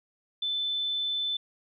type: tone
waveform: sine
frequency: 3520 Hz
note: A7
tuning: in tune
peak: -27 dBFS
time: 0.42-1.37 s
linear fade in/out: 5 ms
effects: none